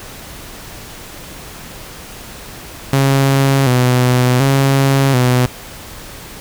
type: tone with vibrato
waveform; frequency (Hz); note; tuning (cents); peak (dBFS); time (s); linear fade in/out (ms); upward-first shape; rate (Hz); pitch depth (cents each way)
sawtooth; 130.81; C3; 0; -6; 2.93-5.46; 2; square; 0.68; 75
effects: pink hiss -33 dBFS RMS until 6.4 s